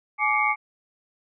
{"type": "tone cluster", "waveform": "sine", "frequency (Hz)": [845, 1169, 2136, 2253], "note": ["G#5", "D6", "C7", "C#7"], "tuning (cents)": [30, -8, 35, 28], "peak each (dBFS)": -25, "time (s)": [0.18, 0.56], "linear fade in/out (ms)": 50, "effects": []}